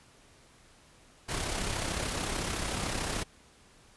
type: noise with amplitude modulation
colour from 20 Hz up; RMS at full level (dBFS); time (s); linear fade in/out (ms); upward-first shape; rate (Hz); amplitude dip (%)
pink; -31; 1.28-3.24; 20; sine; 33.6; 45
effects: pink hiss -59 dBFS RMS until 3.96 s + resampled to 24000 Hz